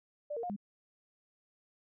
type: tone with pitch steps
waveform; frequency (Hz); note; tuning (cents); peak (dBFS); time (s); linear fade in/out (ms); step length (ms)
sine; 589 / 464.8 / 713 / 203.3; D5 / A#4 / F5 / G#3; +5 / -5 / +36 / -37; -35; 0.3-0.564; 10; 66
effects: none